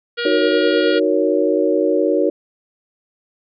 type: harmonic tone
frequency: 475.7 Hz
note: A#4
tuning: 35 cents sharp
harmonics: 1 / 3 / 4 / 5 / 6 / 7 / 8 / 9 / 10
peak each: -24 / -24 / -32 / -34 / -31 / -29 / -38 / -33 / -40 dBFS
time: 0.17-1 s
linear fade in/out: 20 ms
type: chord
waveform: sine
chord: D# minor seventh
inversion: none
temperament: equal with one note detuned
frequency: 311.1 / 370 / 466.2 / 557.9 Hz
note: D#4 / F#4 / A#4 / C#5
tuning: 0 / 0 / 0 / +11 cents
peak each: -19 dBFS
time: 0.25-2.3 s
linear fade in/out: 5 ms
effects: none